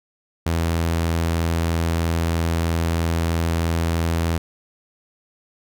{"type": "tone", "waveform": "sawtooth", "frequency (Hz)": 83.1, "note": "E2", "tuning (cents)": 15, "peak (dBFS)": -15, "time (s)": [0.46, 4.38], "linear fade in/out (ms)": 5, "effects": []}